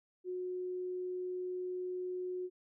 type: tone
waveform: sine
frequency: 364.4 Hz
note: F#4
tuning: 26 cents flat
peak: -36 dBFS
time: 0.24-2.5 s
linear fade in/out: 50 ms
effects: none